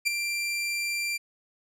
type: tone with ADSR envelope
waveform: sawtooth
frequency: 2365 Hz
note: D7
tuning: 12 cents sharp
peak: -16 dBFS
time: 0.05-1.18 s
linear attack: 24 ms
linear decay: 8 ms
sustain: -8 dB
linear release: 19 ms
effects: low-pass 12000 Hz 12 dB/octave